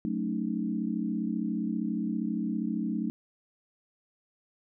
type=chord; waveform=sine; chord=D# half-diminished seventh; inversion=first; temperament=equal with one note detuned; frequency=185 / 220 / 277.2 / 309.9 Hz; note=F#3 / A3 / C#4 / D#4; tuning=0 / 0 / 0 / -7 cents; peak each=-34 / -31 / -36 / -35 dBFS; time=0.05-3.1 s; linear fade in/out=0 ms; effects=none